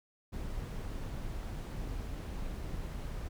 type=noise; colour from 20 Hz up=brown; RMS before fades=-39 dBFS; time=0.32-3.29 s; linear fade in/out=20 ms; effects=none